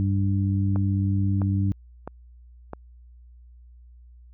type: harmonic tone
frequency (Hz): 98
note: G2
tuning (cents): 0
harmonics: 1 / 2 / 3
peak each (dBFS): -21 / -27 / -31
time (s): 0-1.72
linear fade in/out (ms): 0
type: click train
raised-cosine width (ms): 1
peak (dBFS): -19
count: 4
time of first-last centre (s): 0.76-2.734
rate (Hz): 1.52
effects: added 60 Hz sine -46 dBFS peak until 4.33 s